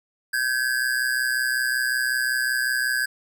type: ring-modulated tone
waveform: square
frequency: 1613 Hz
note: G6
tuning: 49 cents sharp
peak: -19 dBFS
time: 0.33-3.06 s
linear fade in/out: 10 ms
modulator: 62.7 Hz
effects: none